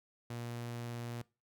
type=tone; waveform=sawtooth; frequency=118.9 Hz; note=A#2; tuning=35 cents sharp; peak=-36 dBFS; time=0.3-1.22 s; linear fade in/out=5 ms; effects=noise-tail reverb RT60 0.3 s tail -22 dB re dry